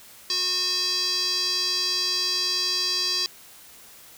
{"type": "tone with band-pass filter", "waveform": "square", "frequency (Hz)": 364.6, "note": "F#4", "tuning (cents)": -25, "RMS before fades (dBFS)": -25, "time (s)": [0.3, 3.26], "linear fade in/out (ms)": 0, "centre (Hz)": 4800, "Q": 6.1, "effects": ["white hiss -48 dBFS RMS until 4.17 s"]}